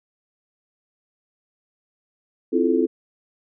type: chord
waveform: sine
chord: F major seventh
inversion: second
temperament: just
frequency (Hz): 261.9 / 327.4 / 349.2 / 436.5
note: C4 / E4 / F4 / A4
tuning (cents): +2 / -12 / 0 / -14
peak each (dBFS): -22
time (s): 2.52-2.87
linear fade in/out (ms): 20
effects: none